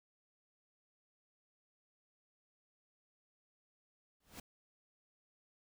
pink noise with exponential growth, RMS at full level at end -45 dBFS, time 4.2-4.4 s, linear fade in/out 5 ms, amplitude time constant 43 ms, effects none

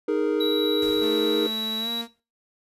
triangle chord, D# suspended fourth, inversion none, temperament just, 311.1 / 414.8 / 466.7 Hz, D#4 / G#4 / A#4, 0 / -2 / +2 cents, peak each -24 / -23 / -23 dBFS, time 0.08-1.47 s, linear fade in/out 5 ms
triangle tone, 3895 Hz, B7, 25 cents flat, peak -24 dBFS, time 0.4-2.02 s, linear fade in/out 10 ms
pink noise with exponential decay, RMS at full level -40 dBFS, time 0.82-2.2 s, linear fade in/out 1 ms, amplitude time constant 300 ms
sawtooth tone with pitch glide, 220 to 232.1 Hz, A3 to A#3, 0 to -7 cents, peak -28 dBFS, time 0.99-2.08 s, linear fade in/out 50 ms, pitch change +93 cents, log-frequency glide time 1.78-1.89 s
effects noise-tail reverb RT60 0.3 s tail -17 dB re dry + resampled to 32000 Hz

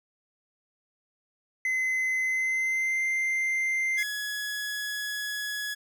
triangle tone with pitch glide, 2046 to 2088 Hz, C7 to C7, -39 to -4 cents, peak -23 dBFS, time 1.65-4.03 s, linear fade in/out 2 ms, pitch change +35 cents, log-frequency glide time 2.25-3.04 s
sawtooth tone, 1685 Hz, G#6, 25 cents sharp, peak -27 dBFS, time 3.97-5.75 s, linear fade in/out 20 ms
effects none

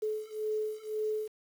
sine beating tone pair, 429 / 430.9 Hz, A4 / A4, -44 / -36 cents, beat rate 1.9 Hz, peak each -35 / -34 dBFS, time 0.02-1.28 s, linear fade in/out 10 ms, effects 9-bit

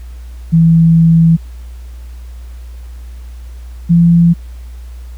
sine tone pair in turn, 164.81 / 169.93 Hz, E3 / F3, 0 / -47 cents, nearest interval minor second, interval 53 cents, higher second, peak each -4 / -4 dBFS, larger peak neither, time 0.52-1.37 / 3.89-4.34 s, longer first, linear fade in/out 20 ms, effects added 60 Hz sine -26 dBFS peak until 5.17 s + pink hiss -47 dBFS RMS until 5.17 s

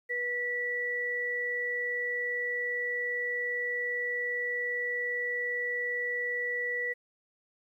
sine tone pair together, 487.5 / 1950 Hz, B4 / B6, -23 / -23 cents, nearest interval 2 octaves, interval 2400 cents, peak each -37 / -30 dBFS, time 0.09-6.94 s, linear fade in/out 20 ms, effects 11-bit

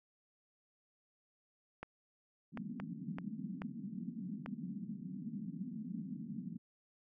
clicks, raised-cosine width 0.5 ms, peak -28 dBFS, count 6, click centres 1.83 / 2.574 / 2.8 / 3.185 / 3.619 / 4.461 s
pink band-pass noise, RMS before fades -44 dBFS, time 2.52-6.58 s, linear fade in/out 20 ms, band 170 to 250 Hz, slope 48 dB/octave
effects none

